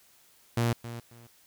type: tone with echo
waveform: sawtooth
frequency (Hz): 117.7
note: A#2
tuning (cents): +17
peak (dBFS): -20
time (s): 0.57-0.73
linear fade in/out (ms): 5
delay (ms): 270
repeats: 2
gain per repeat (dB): -13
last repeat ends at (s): 1.27
effects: white hiss -61 dBFS RMS until 1.46 s